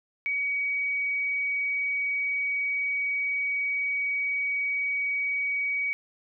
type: tone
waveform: sine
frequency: 2261 Hz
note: C#7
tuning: 34 cents sharp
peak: -25 dBFS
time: 0.26-5.93 s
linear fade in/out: 0 ms
effects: none